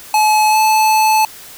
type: tone with pitch glide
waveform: square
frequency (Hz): 857 to 869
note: A5 to A5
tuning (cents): -46 to -22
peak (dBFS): -10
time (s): 0.14-1.25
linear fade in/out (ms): 2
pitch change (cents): +24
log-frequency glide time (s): 0.5-0.57
effects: white hiss -36 dBFS RMS until 1.57 s